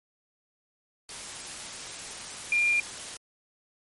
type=tone in noise; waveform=sine; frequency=2400 Hz; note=D7; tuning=37 cents sharp; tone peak=-21 dBFS; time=2.52-2.8 s; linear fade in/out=2 ms; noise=white; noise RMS=-39 dBFS; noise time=1.09-3.17 s; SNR=+15 dB; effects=MP3 48 kbps